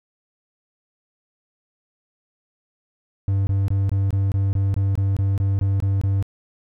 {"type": "tone bursts", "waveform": "triangle", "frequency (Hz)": 98, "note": "G2", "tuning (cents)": 0, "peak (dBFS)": -15, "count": 14, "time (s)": [3.28, 6.226], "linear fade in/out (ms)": 0, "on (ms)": 190, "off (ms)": 22, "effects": []}